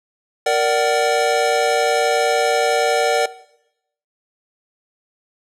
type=chord; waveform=square; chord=Bb augmented; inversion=none; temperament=equal with one note detuned; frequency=466.2 / 587.3 / 753.4 Hz; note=Bb4 / D5 / F#5; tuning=0 / 0 / +31 cents; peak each=-20 dBFS; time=0.46-3.26 s; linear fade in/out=5 ms; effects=noise-tail reverb RT60 0.8 s tail -18 dB re dry + low-pass 9000 Hz 12 dB/octave